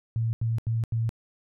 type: tone bursts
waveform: sine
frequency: 114 Hz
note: A#2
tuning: 38 cents flat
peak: -23 dBFS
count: 4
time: 0.16-1.092 s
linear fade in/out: 0 ms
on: 170 ms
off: 84 ms
effects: none